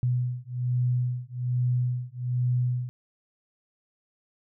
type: beating tone pair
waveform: sine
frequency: 123.47 / 124.67 Hz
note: B2 / B2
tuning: 0 / +17 cents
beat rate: 1.2 Hz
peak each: -27 dBFS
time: 0.03-2.89 s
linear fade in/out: 0 ms
effects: none